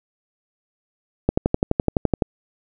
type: click train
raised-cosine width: 2 ms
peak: -3 dBFS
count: 12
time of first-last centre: 1.29-2.222 s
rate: 11.8 Hz
effects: none